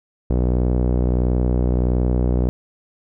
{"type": "tone with low-pass filter", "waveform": "sawtooth", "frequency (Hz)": 61.5, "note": "B1", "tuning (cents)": -7, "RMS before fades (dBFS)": -18, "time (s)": [0.3, 2.49], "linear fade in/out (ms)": 0, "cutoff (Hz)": 480, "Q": 1.2, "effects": []}